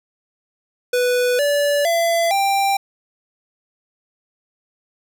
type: tone with pitch steps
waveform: square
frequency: 493.9 / 577.3 / 674.7 / 788.6 Hz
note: B4 / D5 / E5 / G5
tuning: 0 / -30 / +40 / +10 cents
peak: -16 dBFS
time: 0.93-2.77 s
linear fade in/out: 5 ms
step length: 460 ms
effects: none